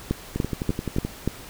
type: two click trains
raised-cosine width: 3 ms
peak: -13 / -9 dBFS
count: 9 / 5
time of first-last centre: 0.36-1.05 / 0.11-1.276 s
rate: 11.6 / 3.43 Hz
effects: pink hiss -42 dBFS RMS until 1.49 s